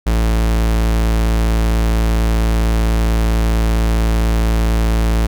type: tone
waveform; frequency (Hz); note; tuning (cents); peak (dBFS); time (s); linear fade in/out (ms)
45% pulse; 55.6; A1; +19; -12; 0.06-5.27; 10
effects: none